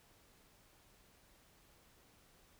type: silence
effects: pink hiss -67 dBFS RMS until 2.59 s